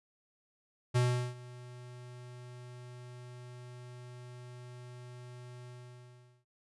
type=tone with ADSR envelope; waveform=square; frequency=123.47 Hz; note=B2; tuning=in tune; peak=-25 dBFS; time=0.94-6.45 s; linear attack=21 ms; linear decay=380 ms; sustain=-22 dB; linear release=770 ms; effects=resampled to 24000 Hz